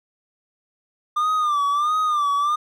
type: tone with vibrato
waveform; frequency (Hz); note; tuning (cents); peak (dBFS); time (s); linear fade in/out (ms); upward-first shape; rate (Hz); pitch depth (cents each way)
triangle; 1194; D6; +28; -16; 1.16-2.56; 10; sine; 1.5; 89
effects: none